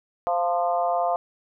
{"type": "harmonic tone with a mistuned harmonic", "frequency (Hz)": 173.7, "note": "F3", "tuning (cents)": -9, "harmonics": [3, 4, 5, 6, 7], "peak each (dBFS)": [-29, -22, -31, -31, -34], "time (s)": [0.27, 1.16], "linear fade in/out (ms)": 0, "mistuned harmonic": 5, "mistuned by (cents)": 35, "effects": []}